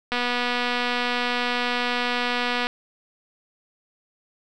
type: click train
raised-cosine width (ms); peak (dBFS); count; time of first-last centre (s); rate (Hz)
0.3; -9; 623; 0.12-2.669; 244
effects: none